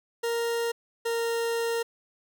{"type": "tone pair in turn", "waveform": "40% pulse", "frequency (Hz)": [466.2, 463.2], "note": ["A#4", "A#4"], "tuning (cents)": [0, -11], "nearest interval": "unison", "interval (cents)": 11, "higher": "first", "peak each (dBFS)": [-25, -25], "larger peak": "neither", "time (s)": [[0.23, 0.72], [1.05, 1.83]], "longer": "second", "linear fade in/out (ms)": 10, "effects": []}